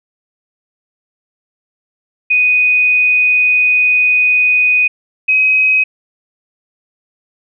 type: tone pair in turn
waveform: sine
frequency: 2489 / 2531 Hz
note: D#7 / D#7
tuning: 0 / +29 cents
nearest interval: unison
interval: 29 cents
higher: second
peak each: -8 dBFS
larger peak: neither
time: 2.3-4.88 / 5.28-5.84 s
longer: first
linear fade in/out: 10 ms
effects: none